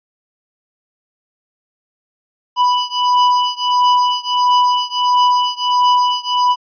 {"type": "beating tone pair", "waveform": "square", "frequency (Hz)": [987.8, 989.3], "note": ["B5", "B5"], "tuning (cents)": [0, 3], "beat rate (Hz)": 1.5, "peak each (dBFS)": [-15, -16], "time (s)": [2.56, 6.56], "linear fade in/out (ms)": 50, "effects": ["resampled to 11025 Hz"]}